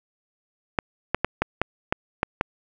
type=clicks; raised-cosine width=0.5 ms; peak=-5 dBFS; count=8; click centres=0.788 / 1.146 / 1.246 / 1.42 / 1.616 / 1.925 / 2.231 / 2.411 s; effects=none